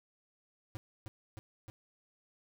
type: tone with echo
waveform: square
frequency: 107.9 Hz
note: A2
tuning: 33 cents flat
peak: -40 dBFS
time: 0.75-0.77 s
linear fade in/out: 0 ms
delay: 310 ms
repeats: 3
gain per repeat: -2 dB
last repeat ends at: 1.7 s
effects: none